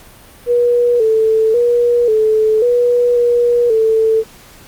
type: tone with pitch steps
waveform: sine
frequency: 482.4 / 441.4 / 479.6 / 434.8 / 485.4 / 479.8 / 443.5 Hz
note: B4 / A4 / A#4 / A4 / B4 / A#4 / A4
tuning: -41 / +5 / +49 / -21 / -30 / +50 / +14 cents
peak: -9 dBFS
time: 0.46-4.24 s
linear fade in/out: 50 ms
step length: 540 ms
effects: pink hiss -41 dBFS RMS until 4.67 s + Opus 48 kbps